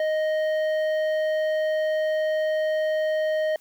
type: tone with tanh clipping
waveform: sine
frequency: 622.3 Hz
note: D#5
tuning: in tune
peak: -23 dBFS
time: 0-3.56 s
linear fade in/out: 2 ms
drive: 10 dB
effects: white hiss -58 dBFS RMS until 3.6 s